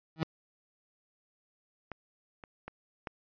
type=tone with exponential growth; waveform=30% pulse; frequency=160 Hz; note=D#3; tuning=49 cents sharp; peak=-21 dBFS; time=0.16-0.23 s; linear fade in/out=0 ms; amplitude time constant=15 ms
type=clicks; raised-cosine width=0.5 ms; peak=-24 / -31 / -26 / -22 dBFS; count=4; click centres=1.917 / 2.438 / 2.68 / 3.072 s
effects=resampled to 11025 Hz